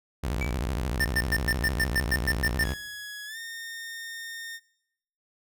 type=tone with vibrato; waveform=sawtooth; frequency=61.2 Hz; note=B1; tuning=15 cents flat; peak=-23 dBFS; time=0.23-2.74 s; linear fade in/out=10 ms; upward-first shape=square; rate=13 Hz; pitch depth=270 cents each way
type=tone with exponential decay; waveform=triangle; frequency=2297 Hz; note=D7; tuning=39 cents flat; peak=-26 dBFS; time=0.41-0.59 s; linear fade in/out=5 ms; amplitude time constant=38 ms
type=tone bursts; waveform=square; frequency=1795 Hz; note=A6; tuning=34 cents sharp; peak=-23 dBFS; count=11; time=1-2.639 s; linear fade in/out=5 ms; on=49 ms; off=110 ms
type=tone with pitch glide; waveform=sawtooth; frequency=1678 to 1829.9 Hz; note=G#6 to A#6; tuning=+17 to -33 cents; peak=-33 dBFS; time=2.62-4.6 s; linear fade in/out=50 ms; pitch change=+150 cents; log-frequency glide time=3.26-3.38 s
effects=noise-tail reverb RT60 0.9 s tail -22 dB re dry